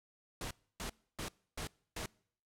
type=noise bursts; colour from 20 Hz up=pink; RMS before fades=-41 dBFS; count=5; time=0.41-2.06 s; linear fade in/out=2 ms; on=98 ms; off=290 ms; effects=noise-tail reverb RT60 0.6 s tail -25 dB re dry + low-pass 11000 Hz 12 dB/octave